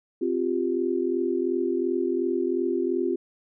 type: chord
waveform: sine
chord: C suspended fourth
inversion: none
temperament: equal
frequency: 261.6 / 349.2 / 392 Hz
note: C4 / F4 / G4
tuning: 0 / 0 / 0 cents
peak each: -29 / -25 / -28 dBFS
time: 0.21-3.16 s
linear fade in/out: 10 ms
effects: none